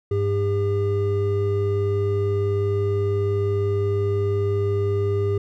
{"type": "tone pair together", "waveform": "triangle", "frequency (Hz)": [100.7, 402.3], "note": ["G2", "G4"], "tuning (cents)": [47, 45], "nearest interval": "2 octaves", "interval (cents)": 2398, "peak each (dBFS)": -20, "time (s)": [0.11, 5.38], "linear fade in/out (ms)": 5, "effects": []}